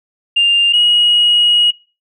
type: tone pair in turn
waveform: sine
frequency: 2800 / 2895 Hz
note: F7 / F#7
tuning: +4 / -38 cents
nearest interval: minor second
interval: 58 cents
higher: second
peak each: -7 dBFS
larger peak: neither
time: 0.36-0.73 / 0.73-1.71 s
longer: second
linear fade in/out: 10 ms
effects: noise-tail reverb RT60 0.3 s tail -19 dB re dry + tanh soft clip ceiling -4 dBFS